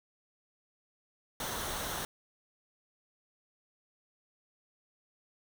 pink noise with comb filter, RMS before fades -37 dBFS, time 1.4-2.05 s, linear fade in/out 2 ms, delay 0.41 ms, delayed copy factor -0.5, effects none

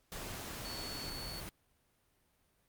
sine tone in noise, 4435 Hz, C#8, in tune, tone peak -44 dBFS, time 0.65-1.4 s, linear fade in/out 0 ms, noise pink, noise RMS -44 dBFS, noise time 0.12-1.49 s, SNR -3 dB, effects pink hiss -74 dBFS RMS until 2.68 s + Opus 48 kbps

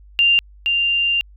sine tone pair in turn, 2788 / 2788 Hz, F7 / F7, -4 / -4 cents, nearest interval unison, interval 0 cents, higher neither, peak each -11 / -15 dBFS, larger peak first, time 0.19-0.39 / 0.66-1.21 s, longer second, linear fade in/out 0 ms, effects added 50 Hz sine -42 dBFS peak until 1.36 s

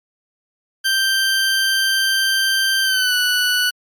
20% pulse tone with pitch glide, 1568 to 1480.9 Hz, G6 to F#6, 0 to +1 cents, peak -10 dBFS, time 0.84-3.71 s, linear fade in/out 20 ms, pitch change -99 cents, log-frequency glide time 2.83-3.14 s, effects MP3 96 kbps

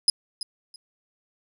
35% pulse tone with echo, 5040 Hz, D#8, 21 cents sharp, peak -12 dBFS, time 0.08-0.1 s, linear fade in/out 2 ms, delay 330 ms, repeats 2, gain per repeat -14 dB, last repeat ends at 0.76 s, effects none

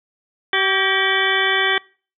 harmonic tone with a mistuned harmonic, 383.6 Hz, G4, 37 cents flat, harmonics 1 / 2 / 3 / 4 / 5 / 6 / 8 / 9, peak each -24 / -26 / -25 / -23 / -20 / -25 / -25 / -24 dBFS, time 0.53-1.78 s, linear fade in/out 2 ms, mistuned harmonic 4, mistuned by +55 cents, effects noise-tail reverb RT60 0.4 s tail -25 dB re dry

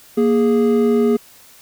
triangle tone pair together, 234.6 / 414.8 Hz, A#3 / G#4, +11 / -2 cents, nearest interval minor seventh, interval 987 cents, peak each -13 dBFS, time 0.17-1.17 s, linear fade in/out 10 ms, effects white hiss -46 dBFS RMS until 1.61 s

